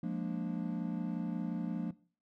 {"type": "chord", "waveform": "triangle", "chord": "Bb dominant seventh", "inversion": "second", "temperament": "equal with one note detuned", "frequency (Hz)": [176.13, 207.7, 233.1, 293.7], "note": ["F3", "Ab3", "Bb3", "D4"], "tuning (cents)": [15, 0, 0, 0], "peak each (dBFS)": [-35, -39, -37, -39], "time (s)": [0.03, 1.91], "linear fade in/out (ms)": 5, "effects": ["noise-tail reverb RT60 0.4 s tail -18 dB re dry"]}